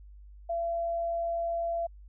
sine tone, 677 Hz, E5, 46 cents sharp, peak -28 dBFS, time 0.49-1.87 s, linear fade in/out 10 ms, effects added 50 Hz sine -47 dBFS peak until 2.08 s

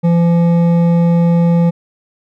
sine tone with hard clipping, 170.3 Hz, F3, 43 cents flat, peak -10 dBFS, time 0.03-1.71 s, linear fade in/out 20 ms, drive 9 dB, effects none

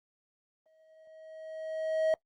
triangle tone with exponential growth, 635 Hz, D#5, 35 cents sharp, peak -21 dBFS, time 0.66-2.14 s, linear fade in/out 1 ms, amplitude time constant 320 ms, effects noise-tail reverb RT60 0.1 s tail -23 dB re dry + Opus 32 kbps

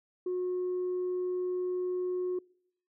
sine tone, 363.2 Hz, F#4, 32 cents flat, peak -28 dBFS, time 0.26-2.39 s, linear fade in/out 5 ms, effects noise-tail reverb RT60 0.7 s tail -26 dB re dry + tanh soft clip ceiling -27 dBFS

